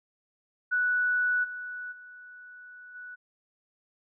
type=tone with level steps; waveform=sine; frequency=1478 Hz; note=F#6; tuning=2 cents flat; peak=-23 / -35 / -45 / -40 dBFS; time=0.71-3.16 s; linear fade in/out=20 ms; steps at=1.43 / 1.91 / 2.94 s; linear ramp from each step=20 ms; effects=none